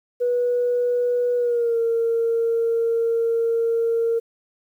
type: tone with pitch glide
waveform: sine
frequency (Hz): 487.8 to 460.4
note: B4 to A#4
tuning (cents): -21 to -22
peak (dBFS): -17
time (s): 0.2-4.2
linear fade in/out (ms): 20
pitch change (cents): -101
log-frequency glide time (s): 1.36-1.78
effects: tanh soft clip ceiling -13 dBFS + 9-bit